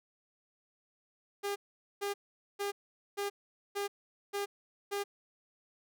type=tone bursts; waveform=sawtooth; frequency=403.4 Hz; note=G4; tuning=50 cents sharp; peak=-29 dBFS; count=7; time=1.43-5.04 s; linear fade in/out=20 ms; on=130 ms; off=450 ms; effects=none